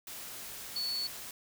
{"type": "tone in noise", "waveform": "sine", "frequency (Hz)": 4435, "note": "C#8", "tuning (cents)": 0, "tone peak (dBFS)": -32, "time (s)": [0.76, 1.07], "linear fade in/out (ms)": 2, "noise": "white", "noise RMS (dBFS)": -44, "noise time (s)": [0.07, 1.31], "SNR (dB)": 9, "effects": []}